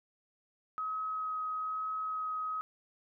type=tone with vibrato; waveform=sine; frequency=1270 Hz; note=D#6; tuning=35 cents sharp; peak=-33 dBFS; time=0.78-2.61 s; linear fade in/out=0 ms; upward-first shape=sine; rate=1.1 Hz; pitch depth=9 cents each way; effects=none